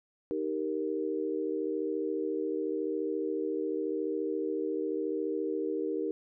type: chord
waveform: sine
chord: Eb major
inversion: none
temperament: equal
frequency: 311.1 / 392 / 466.2 Hz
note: Eb4 / G4 / Bb4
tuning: 0 / 0 / 0 cents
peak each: -34 dBFS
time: 0.31-6.11 s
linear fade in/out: 0 ms
effects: none